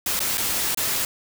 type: noise with dropouts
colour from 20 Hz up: white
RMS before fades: -24 dBFS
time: 0.06-1.05 s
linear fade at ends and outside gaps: 2 ms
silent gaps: 0.193-0.203 / 0.373-0.379 / 0.747-0.773 s
effects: none